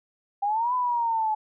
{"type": "exponential two-way sweep", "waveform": "sine", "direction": "up then down", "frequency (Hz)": [792, 1010, 854], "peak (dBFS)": -22, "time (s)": [0.42, 1.35], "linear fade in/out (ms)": 10, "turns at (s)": 0.74, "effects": []}